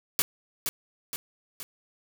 white noise with echo, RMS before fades -24 dBFS, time 0.19-0.22 s, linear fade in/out 0 ms, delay 470 ms, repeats 3, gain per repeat -5 dB, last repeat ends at 1.63 s, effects none

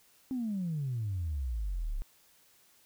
sine exponential sweep, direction down, 268.2 to 31.72 Hz, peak -30 dBFS, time 0.31-2.02 s, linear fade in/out 0 ms, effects tanh soft clip ceiling -27 dBFS + white hiss -64 dBFS RMS until 2.85 s

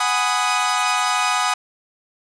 sawtooth chord, G# minor seventh, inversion third, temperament equal with one note detuned, 740 / 830.6 / 994.6 / 1244.5 Hz, F#5 / G#5 / B5 / D#6, 0 / 0 / +12 / 0 cents, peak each -20 / -21 / -21 / -17 dBFS, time 0-1.54 s, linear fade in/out 5 ms, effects resampled to 22050 Hz + 8-bit

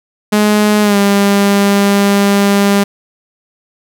sawtooth tone with pitch glide, 210 to 200.5 Hz, G#3 to G3, +19 to +39 cents, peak -4 dBFS, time 0.32-2.84 s, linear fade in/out 10 ms, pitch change -80 cents, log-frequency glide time 0.82-0.97 s, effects none

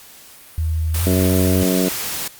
sine tone with pitch glide, 80 to 86.74 Hz, D#2 to F2, +49 to -11 cents, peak -17 dBFS, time 0.58-1.63 s, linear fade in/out 0 ms, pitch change +140 cents, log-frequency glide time 0.96-1.03 s
white noise, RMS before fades -25 dBFS, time 0.94-2.28 s, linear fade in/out 5 ms
harmonic tone, 92.5 Hz, F#2, in tune, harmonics 2 / 3 / 4 / 5 / 6 / 7, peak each -19 / -20 / -23 / -25 / -28 / -27 dBFS, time 1.06-1.89 s, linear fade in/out 10 ms
effects white hiss -43 dBFS RMS until 2.39 s + Opus 48 kbps

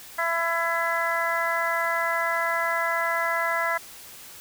harmonic tone, 334.8 Hz, E4, 27 cents sharp, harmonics 2 / 3 / 4 / 5 / 6, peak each -29 / -29 / -29 / -29 / -29 dBFS, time 0.18-3.78 s, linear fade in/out 10 ms, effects white hiss -44 dBFS RMS until 4.4 s

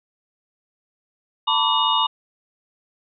sine tone cluster, 898 / 993 / 1151 / 2896 / 3656 Hz, A5 / B5 / D6 / F#7 / A#7, +35 / +9 / -35 / -38 / -34 cents, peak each -23 dBFS, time 1.47-2.07 s, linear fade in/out 10 ms, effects none

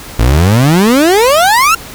30% pulse exponential sweep, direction up, 53.3 to 1397 Hz, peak -3 dBFS, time 0.19-1.75 s, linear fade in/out 5 ms, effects pink hiss -29 dBFS RMS until 1.94 s

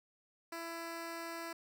10% pulse tone, 333.6 Hz, E4, 21 cents sharp, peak -33 dBFS, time 0.52-1.53 s, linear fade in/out 5 ms, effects none

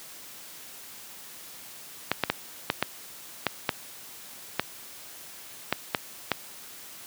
clicks, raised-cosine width 0.3 ms, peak -6 dBFS, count 11, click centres 2.116 / 2.237 / 2.3 / 2.701 / 2.826 / 3.467 / 3.692 / 4.596 / 5.726 / 5.948 / 6.317 s, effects white hiss -45 dBFS RMS until 7.06 s + high-pass 100 Hz 12 dB/octave

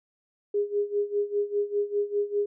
sine tone with tremolo, 410 Hz, G#4, 22 cents flat, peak -21 dBFS, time 0.54-2.46 s, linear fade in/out 5 ms, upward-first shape sine, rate 5 Hz, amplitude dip 85%, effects none

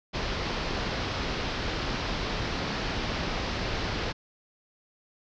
pink low-pass noise, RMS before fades -31 dBFS, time 0.13-4.13 s, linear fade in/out 20 ms, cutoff 5400 Hz, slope 48 dB/octave, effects none

